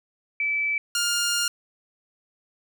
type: tone pair in turn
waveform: sine / 10% pulse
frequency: 2310 / 1408 Hz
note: D7 / F6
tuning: -29 / +14 cents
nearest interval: major sixth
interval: 857 cents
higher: first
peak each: -22 / -14 dBFS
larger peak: second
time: 0.4-0.78 / 0.95-1.48 s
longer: second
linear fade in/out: 2 ms
effects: none